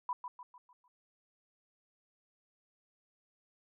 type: tone with echo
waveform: sine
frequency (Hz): 987.8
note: B5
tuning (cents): 0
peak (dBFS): -32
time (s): 0.09-0.13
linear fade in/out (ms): 2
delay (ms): 150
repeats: 5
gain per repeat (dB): -7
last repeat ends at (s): 0.88
effects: none